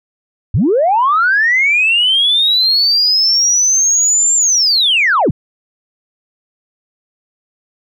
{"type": "linear two-way sweep", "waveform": "sine", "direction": "up then down", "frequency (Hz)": [72.5, 7400, 73.2], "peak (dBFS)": -8, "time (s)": [0.54, 5.31], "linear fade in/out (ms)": 5, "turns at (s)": 4.35, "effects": ["tanh soft clip ceiling -4 dBFS"]}